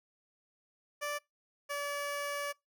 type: tone pair in turn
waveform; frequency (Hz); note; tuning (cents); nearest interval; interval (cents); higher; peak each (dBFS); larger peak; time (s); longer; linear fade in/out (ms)
15% pulse; 585 / 574.3; D5 / D5; -7 / -39; unison; 32; first; -28; neither; 1.01-1.19 / 1.69-2.53; second; 20
effects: noise-tail reverb RT60 0.2 s tail -25 dB re dry